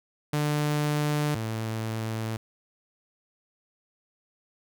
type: tone pair in turn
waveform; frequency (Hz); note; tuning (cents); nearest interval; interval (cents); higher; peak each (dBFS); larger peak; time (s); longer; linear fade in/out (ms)
sawtooth; 148.7 / 111.4; D3 / A2; +22 / +22; perfect fourth; 500; first; -20 / -25; first; 0.33-1.35 / 1.35-2.37; neither; 5
effects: none